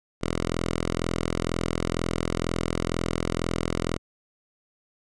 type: tone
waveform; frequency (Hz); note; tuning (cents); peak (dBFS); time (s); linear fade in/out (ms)
5% pulse; 42.09; E1; +37; -14; 0.21-3.98; 20
effects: resampled to 22050 Hz